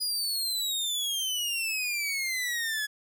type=exponential sweep; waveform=sawtooth; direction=down; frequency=4957 to 1683 Hz; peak=-25 dBFS; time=0-2.87 s; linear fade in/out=20 ms; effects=none